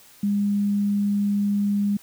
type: tone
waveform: sine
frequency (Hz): 203.2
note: G#3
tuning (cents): -38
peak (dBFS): -19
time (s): 0.23-1.97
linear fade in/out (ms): 5
effects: white hiss -51 dBFS RMS until 2.02 s